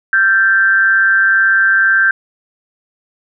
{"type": "tone with amplitude modulation", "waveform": "sine", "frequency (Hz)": 1566, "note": "G6", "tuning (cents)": -2, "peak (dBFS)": -5, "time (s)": [0.13, 2.11], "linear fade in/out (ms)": 2, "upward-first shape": "sine", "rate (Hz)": 198, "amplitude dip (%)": 65, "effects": []}